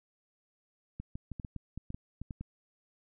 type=clicks; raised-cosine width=5 ms; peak=-27 dBFS; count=12; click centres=1 / 1.155 / 1.317 / 1.398 / 1.448 / 1.563 / 1.776 / 1.904 / 1.945 / 2.216 / 2.308 / 2.41 s; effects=none